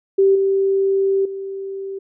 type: tone with level steps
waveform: sine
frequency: 389.6 Hz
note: G4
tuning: 11 cents flat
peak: -10 / -14 / -25 dBFS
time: 0.18-1.99 s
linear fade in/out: 10 ms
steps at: 0.35 / 1.25 s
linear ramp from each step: 5 ms
effects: none